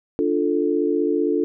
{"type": "chord", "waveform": "sine", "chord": "D minor", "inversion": "none", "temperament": "equal", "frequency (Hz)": [293.7, 349.2, 440], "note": ["D4", "F4", "A4"], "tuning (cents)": [0, 0, 0], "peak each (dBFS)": -22, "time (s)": [0.19, 1.44], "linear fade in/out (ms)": 0, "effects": []}